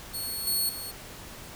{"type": "tone with level steps", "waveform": "10% pulse", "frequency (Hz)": 4365, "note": "C#8", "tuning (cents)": -28, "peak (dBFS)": [-25, -18, -29], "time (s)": [0.13, 0.92], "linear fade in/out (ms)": 20, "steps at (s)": [0.47, 0.69], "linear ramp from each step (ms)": 2, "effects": ["pink hiss -44 dBFS RMS until 1.55 s"]}